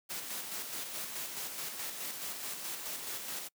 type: noise with tremolo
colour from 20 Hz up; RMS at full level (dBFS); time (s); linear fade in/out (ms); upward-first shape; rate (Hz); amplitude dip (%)
white; -39; 0.09-3.49; 20; square; 4.7; 35
effects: noise-tail reverb RT60 0.1 s tail -26 dB re dry + high-pass 150 Hz 12 dB/octave